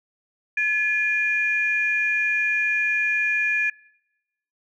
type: tone pair together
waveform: sine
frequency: 1712.6 / 2422 Hz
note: A6 / D#7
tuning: -47 / -47 cents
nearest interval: tritone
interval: 600 cents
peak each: -22 / -21 dBFS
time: 0.57-3.7 s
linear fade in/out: 5 ms
effects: noise-tail reverb RT60 0.9 s tail -24 dB re dry + tanh soft clip ceiling -11 dBFS